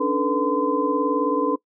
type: tone cluster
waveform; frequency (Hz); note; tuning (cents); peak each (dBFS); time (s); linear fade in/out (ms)
sine; 279.8 / 298.6 / 435.2 / 491.1 / 1024; C#4 / D4 / A4 / B4 / C6; +16 / +29 / -19 / -10 / -38; -25; 0-1.56; 10
effects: noise-tail reverb RT60 0.1 s tail -21 dB re dry